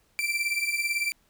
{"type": "beating tone pair", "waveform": "40% pulse", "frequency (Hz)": [2337, 2355], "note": ["D7", "D7"], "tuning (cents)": [-9, 4], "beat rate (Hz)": 18, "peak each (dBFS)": -28, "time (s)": [0.19, 1.12], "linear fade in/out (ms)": 0, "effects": ["pink hiss -66 dBFS RMS until 1.29 s"]}